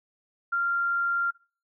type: tone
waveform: sine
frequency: 1388 Hz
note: F6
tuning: 11 cents flat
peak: -23 dBFS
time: 0.52-1.31 s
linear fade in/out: 10 ms
effects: noise-tail reverb RT60 0.4 s tail -24 dB re dry